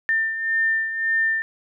sine beating tone pair, 1800 / 1801.8 Hz, A6 / A6, +39 / +41 cents, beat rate 1.8 Hz, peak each -20 / -27 dBFS, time 0.09-1.42 s, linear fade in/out 0 ms, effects none

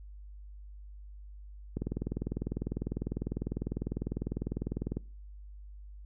click train, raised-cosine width 3 ms, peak -20 dBFS, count 65, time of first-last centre 1.77-4.97 s, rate 20 Hz, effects noise-tail reverb RT60 0.4 s tail -24 dB re dry + added 50 Hz sine -45 dBFS peak until 6.05 s

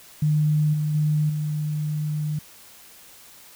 sine tone with level steps, 151.4 Hz, D#3, 47 cents flat, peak -17 / -21 / -18 / -23 dBFS, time 0.22-2.39 s, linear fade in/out 5 ms, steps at 0.73 / 0.94 / 1.29 s, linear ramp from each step 10 ms, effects white hiss -48 dBFS RMS until 3.55 s

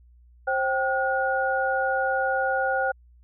sine tone cluster, 530 / 778 / 1443 Hz, C5 / G5 / F#6, +22 / -13 / -44 cents, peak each -26 dBFS, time 0.47-2.92 s, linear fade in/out 10 ms, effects added 60 Hz sine -51 dBFS peak until 3.23 s

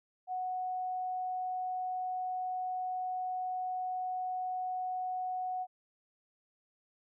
sine tone, 738 Hz, F#5, 5 cents flat, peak -33 dBFS, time 0.27-5.67 s, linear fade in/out 50 ms, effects none

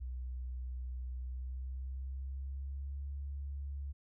sine tone with pitch glide, 62.7 to 69.97 Hz, B1 to C#2, +27 to +17 cents, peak -38 dBFS, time 0-3.93 s, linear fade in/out 20 ms, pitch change +190 cents, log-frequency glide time 1.2-3.08 s, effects none

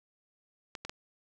clicks, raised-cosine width 0.2 ms, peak -22 dBFS, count 3, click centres 0.752 / 0.85 / 0.895 s, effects none

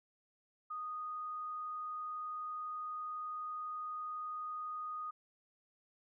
sine tone, 1239 Hz, D#6, 8 cents flat, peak -39 dBFS, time 0.7-5.11 s, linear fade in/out 10 ms, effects none

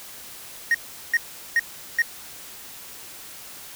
triangle tone bursts, 1864.7 Hz, A#6, in tune, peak -14 dBFS, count 4, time 0.71-2.02 s, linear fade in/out 2 ms, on 35 ms, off 390 ms, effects white hiss -41 dBFS RMS until 3.75 s

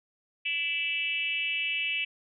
sine tone with frequency modulation, 2637 Hz, E7, in tune, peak -27 dBFS, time 0.45-2.05 s, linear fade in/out 10 ms, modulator 315 Hz, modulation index 1.1, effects none

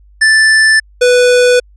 square tone pair in turn, 1760 / 493.9 Hz, A6 / B4, 0 / 0 cents, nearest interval octave + minor seventh, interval 2200 cents, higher first, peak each -6 dBFS, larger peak neither, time 0.21-0.8 / 1.01-1.6 s, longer neither, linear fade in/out 10 ms, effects added 50 Hz sine -40 dBFS peak until 1.76 s + resampled to 22050 Hz

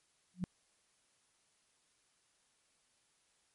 sine tone with exponential growth, 181 Hz, F#3, 38 cents flat, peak -29 dBFS, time 0.34-0.44 s, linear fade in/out 0 ms, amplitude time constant 20 ms, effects white hiss -74 dBFS RMS until 3.54 s + MP3 48 kbps

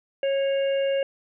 harmonic tone with a mistuned harmonic, 548 Hz, C#5, 20 cents flat, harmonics 1 / 3 / 4 / 5, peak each -21 / -38 / -41 / -36 dBFS, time 0.23-1.03 s, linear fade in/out 2 ms, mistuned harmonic 5, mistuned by +39 cents, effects none

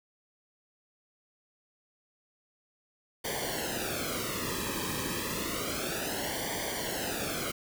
pink noise with flanger, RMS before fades -34 dBFS, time 3.24-7.52 s, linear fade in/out 10 ms, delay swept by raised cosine 0.75 to 1.43 ms, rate 0.3 Hz, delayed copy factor -0.85, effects none

